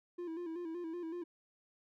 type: tone with vibrato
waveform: triangle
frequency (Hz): 337.6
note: E4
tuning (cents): +41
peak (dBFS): -37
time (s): 0.18-1.24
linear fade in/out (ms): 10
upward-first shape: square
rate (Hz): 5.3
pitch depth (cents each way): 69
effects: none